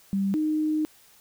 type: tone pair in turn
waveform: sine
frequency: 196 / 308.4 Hz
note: G3 / D#4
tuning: 0 / -15 cents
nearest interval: minor sixth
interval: 785 cents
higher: second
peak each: -22 dBFS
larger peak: neither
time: 0.13-0.34 / 0.34-0.85 s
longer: second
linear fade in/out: 0 ms
effects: white hiss -56 dBFS RMS until 1.2 s